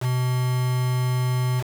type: tone with quantisation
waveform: triangle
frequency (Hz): 126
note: B2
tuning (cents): +35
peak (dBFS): -18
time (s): 0-1.64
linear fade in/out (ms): 50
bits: 5
effects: none